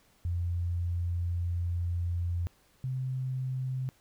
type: tone pair in turn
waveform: sine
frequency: 86.8 / 129.82 Hz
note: F2 / C3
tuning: -10 / -13 cents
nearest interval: perfect fifth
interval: 697 cents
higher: second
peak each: -28 / -30 dBFS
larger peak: first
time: 0.25-2.47 / 2.84-3.89 s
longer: first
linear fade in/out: 0 ms
effects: pink hiss -65 dBFS RMS until 4 s